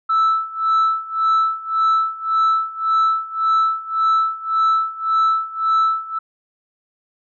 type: tone with tremolo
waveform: sine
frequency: 1316 Hz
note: E6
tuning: 3 cents flat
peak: -10 dBFS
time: 0.09-6.19 s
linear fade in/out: 10 ms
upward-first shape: sine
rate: 1.8 Hz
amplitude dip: 90%
effects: tanh soft clip ceiling -11 dBFS

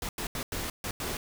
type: noise bursts at uneven times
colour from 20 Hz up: pink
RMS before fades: -34 dBFS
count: 6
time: 0.02-0.09 / 0.18-0.27 / 0.35-0.43 / 0.52-0.7 / 0.84-0.91 / 1-1.17 s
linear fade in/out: 2 ms
effects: none

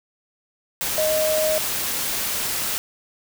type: tone in noise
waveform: sine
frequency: 622.3 Hz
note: D#5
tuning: in tune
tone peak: -19 dBFS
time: 0.98-1.58 s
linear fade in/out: 0 ms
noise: white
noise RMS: -25 dBFS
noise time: 0.81-2.78 s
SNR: +3 dB
effects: none

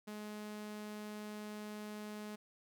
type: tone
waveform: sawtooth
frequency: 210.8 Hz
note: G#3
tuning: 26 cents sharp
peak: -40 dBFS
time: 0.07-2.36 s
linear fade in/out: 10 ms
effects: none

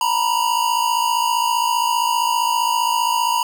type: tone pair together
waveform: square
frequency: 927.8 / 983 Hz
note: A#5 / B5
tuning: -8 / -8 cents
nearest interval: minor second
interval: 100 cents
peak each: -20 dBFS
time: 0.01-3.43 s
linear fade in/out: 2 ms
effects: none

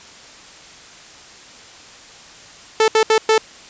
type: tone bursts at uneven times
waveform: sawtooth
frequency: 440 Hz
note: A4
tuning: in tune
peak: -7 dBFS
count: 4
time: 2.8-2.88 / 2.95-3.03 / 3.1-3.18 / 3.29-3.38 s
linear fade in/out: 2 ms
effects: white hiss -41 dBFS RMS until 3.69 s + resampled to 16000 Hz

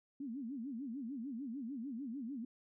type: tone with vibrato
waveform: sine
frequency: 253.7 Hz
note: B3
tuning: 47 cents sharp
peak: -40 dBFS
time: 0.2-2.45 s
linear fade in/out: 5 ms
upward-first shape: sine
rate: 6.7 Hz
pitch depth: 240 cents each way
effects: none

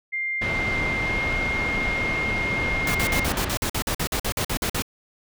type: tone with pitch glide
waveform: sine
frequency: 2100 to 2128 Hz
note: C7 to C7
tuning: +6 to +29 cents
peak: -24 dBFS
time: 0.12-3.26 s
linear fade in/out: 20 ms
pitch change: +23 cents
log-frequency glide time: 1-1.13 s
type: low-pass noise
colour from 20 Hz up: pink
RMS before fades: -28 dBFS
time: 0.41-3.5 s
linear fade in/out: 10 ms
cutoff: 2900 Hz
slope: 12 dB/octave
type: noise bursts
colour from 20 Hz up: pink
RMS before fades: -25 dBFS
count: 16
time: 2.87-4.822 s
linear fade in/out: 2 ms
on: 77 ms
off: 48 ms
effects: none

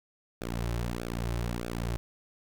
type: tone with flanger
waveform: sawtooth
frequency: 58.6 Hz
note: A#1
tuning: 10 cents sharp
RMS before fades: -33 dBFS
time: 0.41-1.97 s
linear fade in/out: 0 ms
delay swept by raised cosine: 0.98 to 4.28 ms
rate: 1.6 Hz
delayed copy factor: -1
effects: none

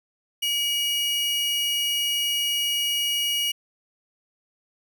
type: tone pair together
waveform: 40% pulse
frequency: 2295 / 2892 Hz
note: D7 / F#7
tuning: -40 / -40 cents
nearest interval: major third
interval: 400 cents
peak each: -33 / -22 dBFS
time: 0.42-3.52 s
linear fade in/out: 10 ms
effects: none

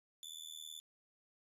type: tone with amplitude modulation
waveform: sawtooth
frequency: 3500 Hz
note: A7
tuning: 10 cents flat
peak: -40 dBFS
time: 0.23-0.8 s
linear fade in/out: 0 ms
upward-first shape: sine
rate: 79 Hz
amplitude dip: 95%
effects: resampled to 32000 Hz

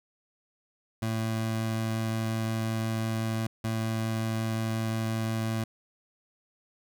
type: tone bursts at uneven times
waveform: 25% pulse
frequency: 111.8 Hz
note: A2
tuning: 28 cents sharp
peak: -24 dBFS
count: 2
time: 1.02-3.47 / 3.64-5.64 s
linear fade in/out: 5 ms
effects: none

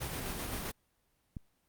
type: noise with tremolo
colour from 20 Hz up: pink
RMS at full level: -37 dBFS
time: 0-0.72 s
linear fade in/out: 20 ms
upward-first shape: square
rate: 7.7 Hz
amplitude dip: 25%
type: click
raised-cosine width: 5 ms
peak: -28 dBFS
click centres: 1.368 s
effects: pink hiss -75 dBFS RMS until 1.68 s + Opus 32 kbps

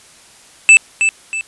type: tone with echo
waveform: square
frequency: 2637 Hz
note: E7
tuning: in tune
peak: -3 dBFS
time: 0.69-0.77 s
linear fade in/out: 0 ms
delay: 320 ms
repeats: 2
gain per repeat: -8 dB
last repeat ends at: 1.41 s
effects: white hiss -44 dBFS RMS until 1.47 s + resampled to 24000 Hz

